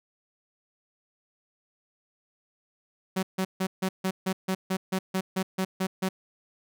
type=tone bursts; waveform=sawtooth; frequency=188.5 Hz; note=F#3; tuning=32 cents sharp; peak=-21 dBFS; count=14; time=3.16-6.09 s; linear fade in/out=10 ms; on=70 ms; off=150 ms; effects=none